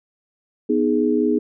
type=chord; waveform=sine; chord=G# minor; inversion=first; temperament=equal with one note detuned; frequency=246.9 / 311.1 / 416.7 Hz; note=B3 / D#4 / G#4; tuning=0 / 0 / +6 cents; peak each=-20 dBFS; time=0.69-1.39 s; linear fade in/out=10 ms; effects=none